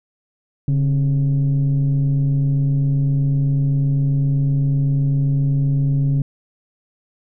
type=tone with frequency modulation; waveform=sine; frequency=140.9 Hz; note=C#3; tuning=29 cents sharp; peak=-13 dBFS; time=0.68-6.22 s; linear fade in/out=2 ms; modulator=127 Hz; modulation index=0.44; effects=tanh soft clip ceiling -11 dBFS